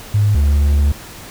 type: tone pair in turn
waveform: sine / triangle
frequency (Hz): 103.83 / 71.99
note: G#2 / D2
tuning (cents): 0 / -34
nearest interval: tritone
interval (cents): 634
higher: first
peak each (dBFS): -10 / -8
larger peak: second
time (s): 0.14-0.35 / 0.35-0.92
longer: second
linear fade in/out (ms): 5
effects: pink hiss -35 dBFS RMS until 1.3 s